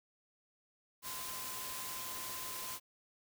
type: tone in noise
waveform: sine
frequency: 1031 Hz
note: C6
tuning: 26 cents flat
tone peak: -49 dBFS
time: 1.02-2.8 s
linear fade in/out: 50 ms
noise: white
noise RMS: -43 dBFS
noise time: 1.02-2.8 s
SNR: -9 dB
effects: none